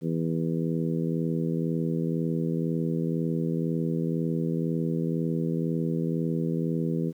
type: harmonic tone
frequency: 82 Hz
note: E2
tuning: 9 cents flat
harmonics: 2 / 3 / 4 / 5 / 6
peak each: -27 / -31 / -33 / -35 / -37 dBFS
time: 0.01-7.13 s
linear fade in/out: 50 ms
effects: 10-bit